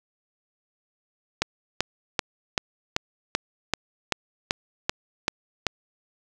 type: click train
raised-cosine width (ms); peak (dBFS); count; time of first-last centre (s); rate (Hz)
0.2; -4; 12; 1.42-5.667; 2.59
effects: none